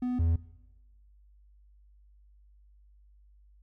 triangle tone pair in turn, 248.8 / 82.87 Hz, B3 / E2, +13 / +10 cents, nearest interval octave + perfect fifth, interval 1903 cents, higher first, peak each -26 / -21 dBFS, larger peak second, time 0.02-0.19 / 0.19-0.36 s, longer neither, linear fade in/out 5 ms, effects noise-tail reverb RT60 1.0 s tail -18 dB re dry + added 50 Hz sine -56 dBFS peak until 3.62 s

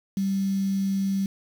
sine tone with quantisation, 194.8 Hz, G3, 11 cents flat, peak -22 dBFS, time 0.17-1.26 s, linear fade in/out 2 ms, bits 7, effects none

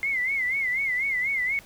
sine tone with vibrato, 2093 Hz, C7, in tune, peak -23 dBFS, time 0.03-1.59 s, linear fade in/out 0 ms, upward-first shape sine, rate 4.1 Hz, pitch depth 110 cents each way, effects pink hiss -50 dBFS RMS until 1.65 s

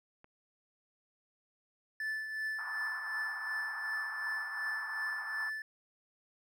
click, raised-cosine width 0.5 ms, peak -40 dBFS, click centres 0.244 s
triangle tone with tremolo, 1751 Hz, A6, 9 cents flat, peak -31 dBFS, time 2-5.62 s, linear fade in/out 2 ms, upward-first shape triangle, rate 2.7 Hz, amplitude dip 55%
white band-pass noise, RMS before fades -46 dBFS, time 2.58-5.5 s, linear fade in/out 10 ms, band 850 to 1600 Hz, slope 48 dB/octave
effects none

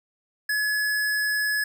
square tone, 1699 Hz, G#6, 39 cents sharp, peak -23 dBFS, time 0.49-1.64 s, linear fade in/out 5 ms, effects none

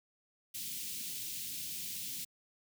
white band-stop noise, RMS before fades -41 dBFS, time 0.54-2.25 s, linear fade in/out 10 ms, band 280 to 2600 Hz, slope 24 dB/octave, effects high-pass 100 Hz 12 dB/octave

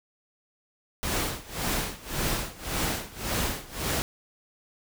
pink noise with tremolo, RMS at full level -27 dBFS, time 1.03-4.02 s, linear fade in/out 0 ms, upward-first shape sine, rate 1.8 Hz, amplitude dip 90%, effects none

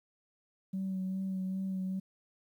sine tone with vibrato, 189.4 Hz, F#3, 41 cents sharp, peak -31 dBFS, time 0.73-2 s, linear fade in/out 10 ms, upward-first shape sine, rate 2.5 Hz, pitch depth 21 cents each way, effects tanh soft clip ceiling -29 dBFS + 11-bit

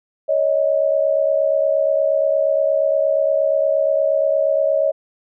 sine tone pair together, 558 / 626.5 Hz, C#5 / D#5, +11 / +12 cents, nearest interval major second, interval 201 cents, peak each -17 / -17 dBFS, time 0.28-4.92 s, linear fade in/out 20 ms, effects none

